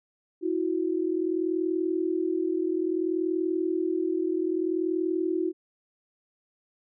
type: tone pair together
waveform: sine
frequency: 325.2 / 365.8 Hz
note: E4 / F#4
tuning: -23 / -20 cents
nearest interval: major second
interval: 203 cents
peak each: -27 / -27 dBFS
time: 0.41-5.53 s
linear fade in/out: 50 ms
effects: none